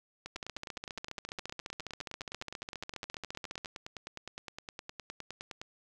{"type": "two click trains", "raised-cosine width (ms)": 0.2, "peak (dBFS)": [-22, -24], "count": [49, 53], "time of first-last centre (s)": [[0.36, 3.648], [0.26, 5.615]], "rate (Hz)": [14.6, 9.71], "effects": []}